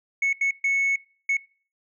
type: tone bursts at uneven times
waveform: sine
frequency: 2205 Hz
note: C#7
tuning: 10 cents flat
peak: -17 dBFS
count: 4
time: 0.22-0.33 / 0.41-0.51 / 0.64-0.96 / 1.29-1.37 s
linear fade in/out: 5 ms
effects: noise-tail reverb RT60 0.4 s tail -23 dB re dry + tanh soft clip ceiling -18 dBFS